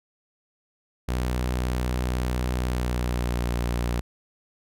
sawtooth tone with pitch glide, 62 to 59.72 Hz, B1 to A#1, +7 to +43 cents, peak -20 dBFS, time 1.08-4.01 s, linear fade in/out 10 ms, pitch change -64 cents, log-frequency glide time 2.62-3.53 s, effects none

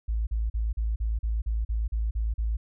sine tone bursts, 55 Hz, A1, in tune, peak -24 dBFS, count 11, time 0.08-2.57 s, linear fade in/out 10 ms, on 190 ms, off 40 ms, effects none

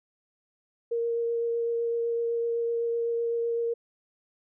sine tone with vibrato, 466.2 Hz, A#4, in tune, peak -25 dBFS, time 0.91-3.74 s, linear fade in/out 10 ms, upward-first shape triangle, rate 7.9 Hz, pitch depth 11 cents each way, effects none

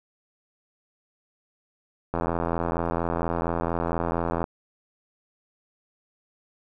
click train, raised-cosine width 1 ms, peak -12 dBFS, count 195, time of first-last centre 2.14-4.441 s, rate 84.3 Hz, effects none

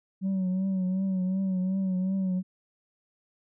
sine tone with vibrato, 188.2 Hz, F#3, 30 cents sharp, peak -22 dBFS, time 0.21-2.43 s, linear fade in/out 50 ms, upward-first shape triangle, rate 2.7 Hz, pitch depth 57 cents each way, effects tanh soft clip ceiling -24 dBFS

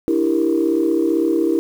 sine chord, E half-diminished seventh, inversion third, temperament equal, 293.7 / 329.6 / 392 / 466.2 Hz, D4 / E4 / G4 / Bb4, 0 / 0 / 0 / 0 cents, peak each -22 / -16 / -22 / -22 dBFS, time 0.08-1.59 s, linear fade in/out 0 ms, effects tanh soft clip ceiling -6 dBFS + 7-bit

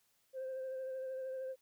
sine tone with vibrato, 523.3 Hz, C5, in tune, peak -37 dBFS, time 0.33-1.56 s, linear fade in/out 50 ms, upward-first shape sine, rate 13 Hz, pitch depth 21 cents each way, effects tanh soft clip ceiling -37 dBFS + white hiss -75 dBFS RMS until 1.61 s

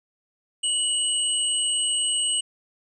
sine tone pair together, 2938 / 8310 Hz, F#7 / C9, -13 / -13 cents, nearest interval octave + tritone, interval 1800 cents, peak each -24 dBFS, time 0.63-2.41 s, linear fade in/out 10 ms, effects none

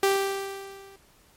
sawtooth tone with level ramp, 392 Hz, G4, in tune, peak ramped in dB -14 to -44 dBFS, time 0.03-0.96 s, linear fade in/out 2 ms, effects pink hiss -59 dBFS RMS until 1.36 s + MP3 64 kbps

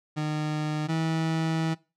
30% pulse tone pair in turn, 152.4 / 161.46 Hz, D#3 / E3, -36 / -36 cents, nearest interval minor second, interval 100 cents, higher second, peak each -24 / -22 dBFS, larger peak second, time 0.16-0.88 / 0.88-1.75 s, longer second, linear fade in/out 20 ms, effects noise-tail reverb RT60 0.3 s tail -22 dB re dry + low-pass 6000 Hz 12 dB/octave

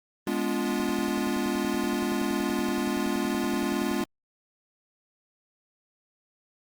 square chord, G# diminished seventh, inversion none, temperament equal with one note detuned, 207.7 / 246.9 / 287.5 / 349.2 Hz, G#3 / B3 / D4 / F4, 0 / 0 / -37 / 0 cents, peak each -32 dBFS, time 0.27-4.04 s, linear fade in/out 2 ms
click train, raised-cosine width 2 ms, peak -27 dBFS, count 35, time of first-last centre 0.8-4.008 s, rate 10.6 Hz
effects Opus 32 kbps

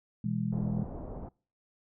sine chord, E major, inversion second, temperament just, 123.61 / 164.81 / 206 Hz, B2 / E3 / G#3, +2 / 0 / -14 cents, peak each -34 / -34 / -32 dBFS, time 0.24-0.84 s, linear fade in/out 5 ms
pink low-pass noise, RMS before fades -41 dBFS, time 0.52-1.29 s, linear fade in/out 5 ms, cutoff 790 Hz, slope 24 dB/octave
effects noise-tail reverb RT60 0.4 s tail -25 dB re dry

